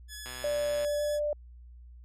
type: tone with vibrato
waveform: 10% pulse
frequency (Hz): 1700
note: G#6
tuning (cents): +40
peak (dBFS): -32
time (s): 0.08-1.2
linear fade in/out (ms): 50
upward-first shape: square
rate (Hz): 9.8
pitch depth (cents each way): 10
type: click train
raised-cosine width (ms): 0.3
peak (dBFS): -27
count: 75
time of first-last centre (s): 0.26-0.847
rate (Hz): 126
type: tone with pitch glide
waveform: sine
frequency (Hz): 588 to 592.4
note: D5 to D5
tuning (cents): +2 to +15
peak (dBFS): -27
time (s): 0.44-1.33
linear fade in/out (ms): 2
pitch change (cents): +13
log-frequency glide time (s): 0.97-1.02
effects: added 60 Hz sine -47 dBFS peak until 2.04 s